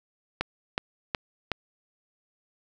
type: click train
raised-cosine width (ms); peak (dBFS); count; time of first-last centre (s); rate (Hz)
0.3; -10; 4; 0.41-1.517; 2.71
effects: none